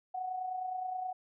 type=tone with amplitude modulation; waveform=sine; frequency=741 Hz; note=F#5; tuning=2 cents sharp; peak=-32 dBFS; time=0.14-1.13 s; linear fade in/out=10 ms; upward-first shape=sine; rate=29.6 Hz; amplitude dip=50%; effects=none